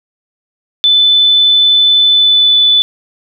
sine tone with pitch glide, 3508 to 3486 Hz, A7 to A7, -6 to -17 cents, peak -5 dBFS, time 0.84-2.82 s, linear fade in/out 0 ms, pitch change -11 cents, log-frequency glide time 2.09-2.58 s, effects none

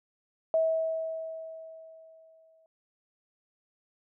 sine tone with exponential decay, 646 Hz, E5, 35 cents flat, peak -21 dBFS, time 0.54-2.66 s, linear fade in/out 1 ms, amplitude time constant 460 ms, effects none

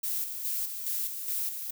violet noise with tremolo, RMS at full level -31 dBFS, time 0.03-1.71 s, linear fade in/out 10 ms, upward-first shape square, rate 2.4 Hz, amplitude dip 50%, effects none

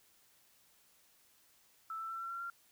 sine tone with pitch steps, 1318.5 / 1330.7 / 1343.1 / 1355.6 / 1368.2 / 1380.9 Hz, E6 / E6 / E6 / E6 / F6 / F6, 0 / +16 / +32 / +48 / -36 / -20 cents, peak -39 dBFS, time 1.9-2.5 s, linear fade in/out 2 ms, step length 100 ms, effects white hiss -68 dBFS RMS until 2.71 s

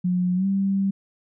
sine tone with pitch glide, 180.2 to 195.38 Hz, F#3 to G3, -45 to -5 cents, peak -19 dBFS, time 0.04-0.91 s, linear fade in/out 10 ms, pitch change +140 cents, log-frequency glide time 0.35-0.46 s, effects none

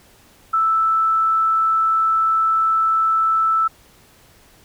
sine tone, 1318.5 Hz, E6, in tune, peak -14 dBFS, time 0.53-3.68 s, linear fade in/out 10 ms, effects pink hiss -51 dBFS RMS until 4.64 s

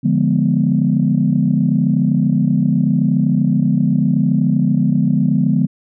sine chord, D diminished seventh, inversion none, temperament equal, 146.83 / 174.61 / 207.7 / 246.9 Hz, D3 / F3 / Ab3 / Cb4, 0 / 0 / 0 / 0 cents, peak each -17 dBFS, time 0.03-5.67 s, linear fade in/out 20 ms, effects tanh soft clip ceiling -2 dBFS

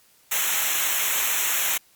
white noise with comb filter, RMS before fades -23 dBFS, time 0.31-1.78 s, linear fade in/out 10 ms, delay 0.21 ms, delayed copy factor -0.9, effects white hiss -58 dBFS RMS until 1.95 s + Opus 48 kbps

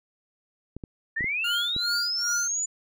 clicks, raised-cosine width 3 ms, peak -23 dBFS, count 5, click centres 0.766 / 0.838 / 1.208 / 1.243 / 1.764 s
sine linear sweep, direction up, 1745 to 7040 Hz, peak -25 dBFS, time 1.16-2.66 s, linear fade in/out 10 ms
square tone with tremolo, 1414 Hz, F6, 21 cents sharp, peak -27 dBFS, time 1.44-2.48 s, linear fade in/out 5 ms, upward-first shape sine, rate 2.5 Hz, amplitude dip 95%
effects none

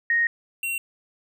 sine / square tone pair in turn, 1864.7 / 2740 Hz, A#6 / F7, 0 / -34 cents, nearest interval perfect fifth, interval 666 cents, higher second, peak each -18 / -26 dBFS, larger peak first, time 0.1-0.27 / 0.63-0.78 s, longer first, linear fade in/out 2 ms, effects none

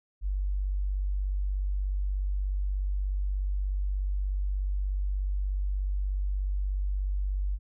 sine tone, 48.35 Hz, G1, 23 cents flat, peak -26 dBFS, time 0.21-7.59 s, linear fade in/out 50 ms, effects none

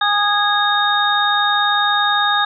sine tone cluster, 822 / 1235 / 1653 / 3710 Hz, G#5 / D#6 / G#6 / A#7, -18 / -13 / -9 / -9 cents, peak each -19 dBFS, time 0.01-2.45 s, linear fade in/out 5 ms, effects none

